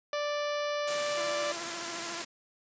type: harmonic tone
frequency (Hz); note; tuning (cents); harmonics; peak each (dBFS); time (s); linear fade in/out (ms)
587.3; D5; 0; 1 / 2 / 3 / 4 / 5 / 6 / 7 / 8 / 9 / 10; -31 / -37 / -41 / -43 / -45 / -47 / -48 / -49 / -50 / -51; 0.13-1.52; 2
type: high-pass noise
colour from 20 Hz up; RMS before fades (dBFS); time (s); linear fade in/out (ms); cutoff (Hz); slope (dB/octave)
white; -36; 0.87-2.25; 10; 130; 24
type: tone with vibrato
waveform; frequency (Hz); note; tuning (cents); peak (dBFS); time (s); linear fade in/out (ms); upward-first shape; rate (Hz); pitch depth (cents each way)
10% pulse; 339.4; F4; -49; -31; 1.17-2.22; 5; square; 14; 30
effects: resampled to 16000 Hz